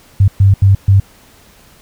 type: tone bursts at uneven times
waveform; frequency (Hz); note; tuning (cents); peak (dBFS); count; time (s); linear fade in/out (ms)
sine; 98; G2; 0; -4; 4; 0.2-0.28 / 0.4-0.54 / 0.62-0.75 / 0.88-1; 5
effects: pink hiss -45 dBFS RMS until 1.81 s